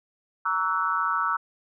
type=chord; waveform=sine; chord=F# dominant seventh; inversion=first; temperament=equal with one note detuned; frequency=932.3 / 1132 / 1318.5 / 1480 Hz; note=A#5 / C#6 / E6 / F#6; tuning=0 / +36 / 0 / 0 cents; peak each=-31 / -29 / -25 / -30 dBFS; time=0.45-1.37 s; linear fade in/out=10 ms; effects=none